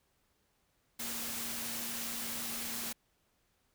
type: tone in noise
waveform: sine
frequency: 232.8 Hz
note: A#3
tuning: 2 cents flat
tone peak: -48 dBFS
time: 0.99-2.93 s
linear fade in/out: 10 ms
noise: white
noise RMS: -39 dBFS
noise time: 0.99-2.93 s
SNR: -12 dB
effects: pink hiss -75 dBFS RMS until 3.74 s